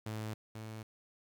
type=tone pair in turn; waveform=sawtooth; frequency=108.6 / 109.74 Hz; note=A2 / A2; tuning=-22 / -4 cents; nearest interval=unison; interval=18 cents; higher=second; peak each=-34 / -39 dBFS; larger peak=first; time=0.06-0.34 / 0.55-0.83 s; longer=neither; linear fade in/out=5 ms; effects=11-bit